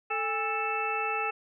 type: harmonic tone with a mistuned harmonic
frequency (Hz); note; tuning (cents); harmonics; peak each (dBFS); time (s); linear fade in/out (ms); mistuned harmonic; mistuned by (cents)
440; A4; 0; 1 / 2 / 3 / 4 / 5 / 6; -36 / -33 / -33 / -42 / -41 / -32; 0.1-1.31; 10; 2; -130
effects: none